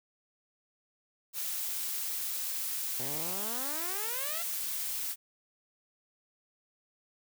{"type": "noise", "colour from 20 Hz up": "blue", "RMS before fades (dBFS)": -35, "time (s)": [1.33, 5.16], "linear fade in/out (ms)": 50}
{"type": "exponential sweep", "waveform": "10% pulse", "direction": "up", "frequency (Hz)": [123.2, 698.5], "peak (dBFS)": -32, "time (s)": [2.99, 4.43], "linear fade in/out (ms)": 10}
{"effects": []}